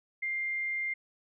sine tone, 2100 Hz, C7, 6 cents sharp, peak -30 dBFS, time 0.22-0.94 s, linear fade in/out 10 ms, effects none

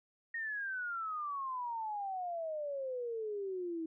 sine exponential sweep, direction down, 1869 to 318.5 Hz, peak -36 dBFS, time 0.34-3.86 s, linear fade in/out 5 ms, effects none

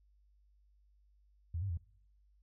sine tone with pitch steps, 83.7 / 98.4 / 84.2 Hz, E2 / G2 / E2, +27 / +7 / +37 cents, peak -34 dBFS, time 1.54-1.774 s, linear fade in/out 5 ms, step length 78 ms, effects noise-tail reverb RT60 0.9 s tail -26 dB re dry + added 50 Hz sine -65 dBFS peak until 2.42 s

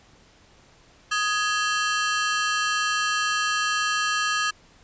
sawtooth ring-modulated tone, 1459 Hz, F#6, 25 cents flat, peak -15 dBFS, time 1.11-4.51 s, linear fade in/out 10 ms, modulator 211 Hz, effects pink hiss -55 dBFS RMS until 4.83 s + resampled to 16000 Hz

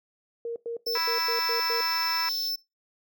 sine tone bursts, 466.2 Hz, A#4, in tune, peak -29 dBFS, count 7, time 0.45-1.808 s, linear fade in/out 2 ms, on 110 ms, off 98 ms
square tone, 5300 Hz, E8, 9 cents sharp, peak -28 dBFS, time 0.86-2.56 s, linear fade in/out 10 ms
white band-pass noise, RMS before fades -42 dBFS, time 0.91-2.52 s, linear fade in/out 50 ms, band 3600 to 5700 Hz, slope 48 dB/octave
harmonic tone, 329.6 Hz, E4, in tune, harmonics 3 / 4 / 5 / 6 / 7 / 8, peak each -32 / -34 / -36 / -38 / -39 / -40 dBFS, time 0.95-2.29 s, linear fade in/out 2 ms
effects noise-tail reverb RT60 0.2 s tail -20 dB re dry

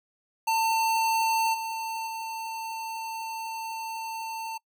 square tone with level steps, 898 Hz, A5, 35 cents sharp, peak -23 / -31 / -33 dBFS, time 0.47-4.58 s, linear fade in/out 10 ms, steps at 1.53 / 2.06 s, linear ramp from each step 20 ms, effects noise-tail reverb RT60 0.1 s tail -24 dB re dry

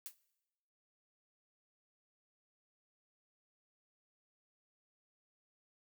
blue noise with exponential decay, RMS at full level -41 dBFS, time 0.06-0.16 s, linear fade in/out 0 ms, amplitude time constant 21 ms, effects noise-tail reverb RT60 1.0 s tail -20 dB re dry

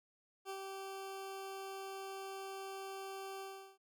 20% pulse tone with ADSR envelope, 387.7 Hz, G4, 19 cents flat, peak -36 dBFS, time 0.45-3.78 s, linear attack 47 ms, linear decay 69 ms, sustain -3 dB, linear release 370 ms, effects none

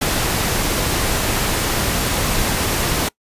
pink noise, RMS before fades -19 dBFS, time 0.01-3.09 s, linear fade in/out 10 ms, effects noise-tail reverb RT60 0.1 s tail -24 dB re dry + resampled to 32000 Hz

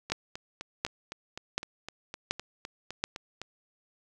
two click trains, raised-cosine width 0.2 ms, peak -10 / -21 dBFS, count 5 / 14, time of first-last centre 0.12-3.04 / 0.1-3.416 s, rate 1.37 / 3.92 Hz, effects none

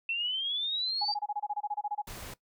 sine exponential sweep, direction up, 2673 to 4700 Hz, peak -29 dBFS, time 0.09-1.14 s, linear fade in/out 2 ms
sine tone bursts, 830.6 Hz, G#5, in tune, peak -29 dBFS, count 15, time 1.01-2.02 s, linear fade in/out 10 ms, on 44 ms, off 25 ms
pink noise, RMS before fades -43 dBFS, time 2.07-2.34 s, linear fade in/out 5 ms
effects noise-tail reverb RT60 0.1 s tail -18 dB re dry

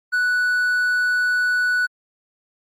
triangle tone, 1480 Hz, F#6, in tune, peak -15 dBFS, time 0.12-1.87 s, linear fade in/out 20 ms, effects Opus 48 kbps

